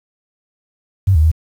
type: tone with pitch steps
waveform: sine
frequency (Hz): 96.2 / 77.5 / 79.7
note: G2 / D#2 / D#2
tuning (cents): -32 / -6 / +42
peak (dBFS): -8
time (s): 1.07-1.316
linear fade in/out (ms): 10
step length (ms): 82
effects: 7-bit